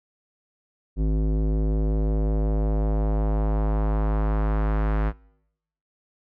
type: tone with low-pass filter sweep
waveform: square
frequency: 52.7 Hz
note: G#1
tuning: 26 cents sharp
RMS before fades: -22 dBFS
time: 0.96-5.13 s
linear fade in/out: 50 ms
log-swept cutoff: 310 to 1600 Hz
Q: 1.3
effects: noise-tail reverb RT60 0.8 s tail -24 dB re dry